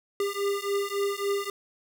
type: beating tone pair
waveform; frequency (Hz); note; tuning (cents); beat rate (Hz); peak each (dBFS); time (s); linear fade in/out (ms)
square; 399.3 / 402.9; G4 / G4; +32 / +48; 3.6; -30 / -30; 0.2-1.5; 2
effects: none